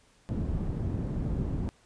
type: low-pass noise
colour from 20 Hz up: white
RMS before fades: -31 dBFS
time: 0.29-1.69 s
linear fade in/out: 0 ms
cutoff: 160 Hz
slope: 12 dB/octave
effects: pink hiss -63 dBFS RMS until 1.85 s + resampled to 22050 Hz